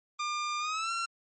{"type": "tone with pitch glide", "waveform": "sawtooth", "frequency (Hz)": [1200, 1362.6], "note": ["D6", "F6"], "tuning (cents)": [37, -43], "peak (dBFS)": -27, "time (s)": [0.19, 1.06], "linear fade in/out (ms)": 10, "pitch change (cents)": 220, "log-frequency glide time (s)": [0.59, 0.91], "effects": ["MP3 32 kbps"]}